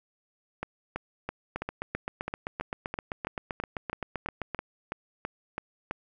two click trains, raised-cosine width 0.5 ms, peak -17 / -17 dBFS, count 17 / 24, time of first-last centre 0.63-5.911 / 1.56-4.547 s, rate 3.03 / 7.7 Hz, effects none

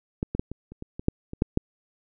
clicks, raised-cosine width 3 ms, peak -13 / -15 / -12 / -21 / -29 / -23 / -21 / -7 / -22 / -7 / -8 dBFS, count 11, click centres 0.229 / 0.35 / 0.395 / 0.516 / 0.72 / 0.824 / 0.995 / 1.084 / 1.334 / 1.421 / 1.574 s, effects none

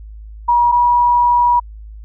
sine tone pair in turn, 958 / 965.8 Hz, A#5 / B5, +47 / -39 cents, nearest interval unison, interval 14 cents, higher second, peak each -9 dBFS, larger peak neither, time 0.48-0.72 / 0.72-1.6 s, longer second, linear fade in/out 10 ms, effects added 53 Hz sine -31 dBFS peak until 2.04 s

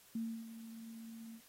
sine tone with ADSR envelope, 226.7 Hz, A#3, 48 cents flat, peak -35 dBFS, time 0.15-1.41 s, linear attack 5 ms, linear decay 290 ms, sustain -12 dB, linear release 67 ms, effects white hiss -63 dBFS RMS until 1.48 s + AAC 48 kbps

